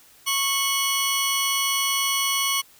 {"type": "tone pair together", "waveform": "15% pulse", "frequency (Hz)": [1098.9, 2960], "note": ["C#6", "F#7"], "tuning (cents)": [-15, 0], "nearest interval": "octave + perfect fourth", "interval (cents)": 1715, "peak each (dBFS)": -17, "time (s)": [0.26, 2.62], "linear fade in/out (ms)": 20, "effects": ["white hiss -53 dBFS RMS until 2.79 s"]}